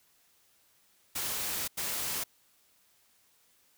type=noise bursts at uneven times; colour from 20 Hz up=white; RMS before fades=-34 dBFS; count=2; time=1.15-1.68 / 1.77-2.24 s; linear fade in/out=10 ms; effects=white hiss -67 dBFS RMS until 3.77 s